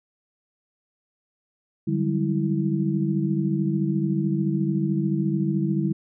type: tone cluster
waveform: sine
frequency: 148.4 / 183.8 / 197.6 / 327.4 Hz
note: D3 / F#3 / G3 / E4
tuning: +18 / -11 / +14 / -12 cents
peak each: -25 / -29 / -25 / -27 dBFS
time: 1.87-5.93 s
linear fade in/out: 10 ms
effects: none